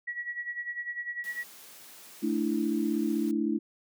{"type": "tone with tremolo", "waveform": "sine", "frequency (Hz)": 1926, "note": "B6", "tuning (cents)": -44, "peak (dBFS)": -30, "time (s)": [0.07, 1.44], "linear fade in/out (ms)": 10, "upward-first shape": "sine", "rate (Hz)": 10, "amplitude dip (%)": 75}
{"type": "high-pass noise", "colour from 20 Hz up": "white", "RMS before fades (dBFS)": -50, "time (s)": [1.24, 3.31], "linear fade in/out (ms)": 0, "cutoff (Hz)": 160, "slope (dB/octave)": 24}
{"type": "chord", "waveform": "sine", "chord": "A suspended fourth", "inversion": "none", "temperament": "equal", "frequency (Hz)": [220, 293.7, 329.6], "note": ["A3", "D4", "E4"], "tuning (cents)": [0, 0, 0], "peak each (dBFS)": -30, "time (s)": [2.22, 3.59], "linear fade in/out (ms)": 20}
{"effects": []}